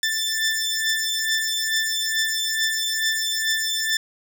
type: beating tone pair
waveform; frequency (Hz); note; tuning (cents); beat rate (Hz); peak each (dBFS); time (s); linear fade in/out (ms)
15% pulse; 1769 / 1771.3; A6 / A6; +9 / +11; 2.3; -17 / -19; 0.03-3.97; 2
effects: none